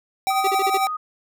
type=tone with tremolo; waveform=square; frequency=773 Hz; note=G5; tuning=24 cents flat; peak=-18 dBFS; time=0.27-0.87 s; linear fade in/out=0 ms; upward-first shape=sine; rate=11 Hz; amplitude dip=50%
type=tone; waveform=sine; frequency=1244.5 Hz; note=D#6; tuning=in tune; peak=-24 dBFS; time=0.3-0.97 s; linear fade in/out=10 ms
type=tone bursts; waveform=square; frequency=392.1 Hz; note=G4; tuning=in tune; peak=-23 dBFS; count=5; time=0.44-0.775 s; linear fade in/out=5 ms; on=35 ms; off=40 ms
effects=none